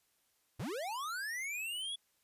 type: linear sweep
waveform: square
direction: up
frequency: 77.9 to 3418 Hz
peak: -38 dBFS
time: 0.59-1.96 s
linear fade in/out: 10 ms
effects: white hiss -75 dBFS RMS until 2.23 s + resampled to 32000 Hz